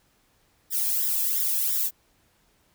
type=noise with flanger; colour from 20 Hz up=violet; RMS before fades=-25 dBFS; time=0.7-1.91 s; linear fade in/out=50 ms; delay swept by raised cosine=0.55 to 1.21 ms; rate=2.9 Hz; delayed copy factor=+0.9; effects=pink hiss -65 dBFS RMS until 2.74 s